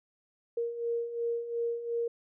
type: beating tone pair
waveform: sine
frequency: 466.2 / 469 Hz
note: A#4 / A#4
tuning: 0 / +11 cents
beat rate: 2.8 Hz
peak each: -37 / -31 dBFS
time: 0.57-2.08 s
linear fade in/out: 5 ms
effects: none